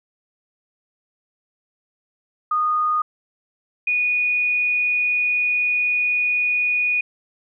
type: tone pair in turn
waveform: sine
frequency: 1232 / 2464 Hz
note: D#6 / D#7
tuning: -17 / -17 cents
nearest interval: octave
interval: 1200 cents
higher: second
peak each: -17 dBFS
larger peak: neither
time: 2.51-3.02 / 3.87-7.01 s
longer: second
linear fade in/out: 5 ms
effects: none